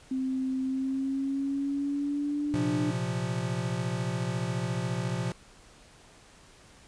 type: tone with pitch glide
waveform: sine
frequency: 261.6 to 298.8 Hz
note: C4 to D4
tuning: 0 to +30 cents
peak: -27 dBFS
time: 0.11-2.91 s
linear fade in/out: 5 ms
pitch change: +230 cents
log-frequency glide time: 0.6-2.76 s
type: chord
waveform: square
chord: Bb suspended second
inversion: none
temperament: equal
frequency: 116.54 / 130.81 / 174.61 Hz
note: Bb2 / C3 / F3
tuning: 0 / 0 / 0 cents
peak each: -34 dBFS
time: 2.54-5.32 s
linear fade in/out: 0 ms
effects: pink hiss -55 dBFS RMS until 6.87 s + resampled to 22050 Hz

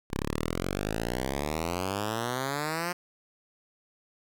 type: exponential sweep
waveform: 5% pulse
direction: up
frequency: 32.7 to 179.9 Hz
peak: -18 dBFS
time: 0.1-2.93 s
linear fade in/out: 10 ms
effects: none

